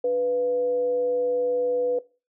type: tone with frequency modulation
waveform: sine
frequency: 493.9 Hz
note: B4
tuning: in tune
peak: -20 dBFS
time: 0.04-1.99 s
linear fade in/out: 5 ms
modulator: 202 Hz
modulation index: 0.23
effects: noise-tail reverb RT60 0.3 s tail -19 dB re dry